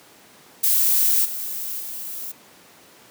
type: noise with level steps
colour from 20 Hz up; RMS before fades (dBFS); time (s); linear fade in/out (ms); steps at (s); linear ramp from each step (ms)
violet; -18 / -29 / -32; 0.63-2.32; 10; 1.24 / 1.79; 20
effects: pink hiss -49 dBFS RMS until 3.1 s + high-pass 200 Hz 12 dB/octave